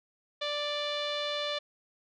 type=tone with low-pass filter; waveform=sawtooth; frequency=587.3 Hz; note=D5; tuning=in tune; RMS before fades=-33 dBFS; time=0.41-1.59 s; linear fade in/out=10 ms; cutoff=3700 Hz; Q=5.3; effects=none